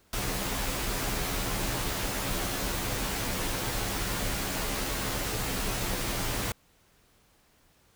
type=noise with comb filter; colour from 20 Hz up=pink; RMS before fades=-31 dBFS; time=0.13-6.52 s; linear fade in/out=2 ms; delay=13 ms; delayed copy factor=-0.7; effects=pink hiss -64 dBFS RMS until 7.95 s